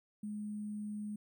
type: tone with sample-and-hold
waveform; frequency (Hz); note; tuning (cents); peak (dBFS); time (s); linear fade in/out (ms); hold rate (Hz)
sine; 209.8; G#3; +18; -38; 0.23-1.16; 5; 8820
effects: none